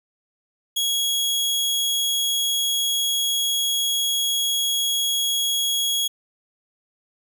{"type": "tone", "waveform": "sawtooth", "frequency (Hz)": 3322, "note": "G#7", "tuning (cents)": 0, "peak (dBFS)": -17, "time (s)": [0.76, 6.08], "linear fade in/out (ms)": 10, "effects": []}